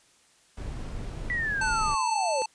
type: noise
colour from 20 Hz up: brown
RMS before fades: -35 dBFS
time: 0.57-1.95 s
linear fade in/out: 5 ms
type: linear sweep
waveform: sine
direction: down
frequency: 1975.5 to 492.1 Hz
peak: -26 dBFS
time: 1.3-2.42 s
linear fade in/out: 0 ms
type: harmonic tone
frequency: 880 Hz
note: A5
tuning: in tune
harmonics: 1 / 3 / 5 / 7 / 9 / 10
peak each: -28 / -37 / -37 / -39 / -40 / -46 dBFS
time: 1.61-2.46 s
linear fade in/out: 5 ms
effects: white hiss -61 dBFS RMS until 2.54 s + resampled to 22050 Hz